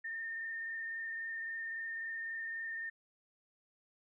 sine tone with frequency modulation, 1817 Hz, A#6, 45 cents flat, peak -38 dBFS, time 0.04-2.9 s, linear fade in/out 10 ms, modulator 23.7 Hz, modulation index 1.1, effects none

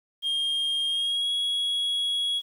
sine tone with pitch glide, 3223 to 3331 Hz, G7 to G#7, +47 to +4 cents, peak -21 dBFS, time 0.22-2.42 s, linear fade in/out 50 ms, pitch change +57 cents, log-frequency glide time 0.88-1.31 s, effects tanh soft clip ceiling -23 dBFS + 9-bit

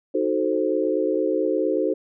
sine chord, D# diminished seventh, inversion none, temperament equal with one note detuned, 311.1 / 370 / 438.7 / 523.3 Hz, D#4 / F#4 / A4 / C5, 0 / 0 / -5 / 0 cents, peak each -25 dBFS, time 0.14-1.94 s, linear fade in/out 10 ms, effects none

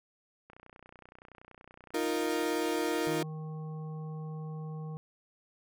click train, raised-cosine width 0.5 ms, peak -36 dBFS, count 82, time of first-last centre 0.5-3.147 s, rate 30.6 Hz
35% pulse chord, Eb suspended second, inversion none, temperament equal, 311.1 / 349.2 / 466.2 Hz, Eb4 / F4 / Bb4, 0 / 0 / 0 cents, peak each -32 dBFS, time 1.94-3.23 s, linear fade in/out 5 ms
harmonic tone, 156.1 Hz, D#3, 6 cents sharp, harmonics 1 / 3 / 5 / 7, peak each -37 / -49 / -53 / -55 dBFS, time 3.07-4.97 s, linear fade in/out 0 ms
effects none

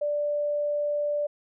sine tone, 587.3 Hz, D5, in tune, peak -24 dBFS, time 0.01-1.27 s, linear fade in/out 10 ms, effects none

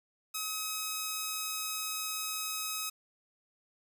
5% pulse tone, 1273 Hz, D#6, 39 cents sharp, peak -22 dBFS, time 0.34-2.9 s, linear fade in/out 10 ms, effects none

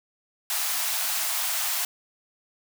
white high-pass noise, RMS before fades -27 dBFS, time 0.5-1.85 s, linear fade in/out 2 ms, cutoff 630 Hz, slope 96 dB/octave, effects none

